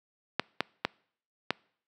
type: clicks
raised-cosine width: 0.3 ms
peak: -9 dBFS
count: 4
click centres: 0.396 / 0.606 / 0.85 / 1.506 s
effects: noise-tail reverb RT60 0.6 s tail -26 dB re dry + high-pass 150 Hz 12 dB/octave